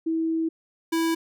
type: tone pair in turn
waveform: sine / square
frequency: 324.7 / 328.5 Hz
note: E4 / E4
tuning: -26 / -6 cents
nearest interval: unison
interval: 20 cents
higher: second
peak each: -22 dBFS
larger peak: neither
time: 0.06-0.49 / 0.92-1.15 s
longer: first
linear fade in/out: 10 ms
effects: none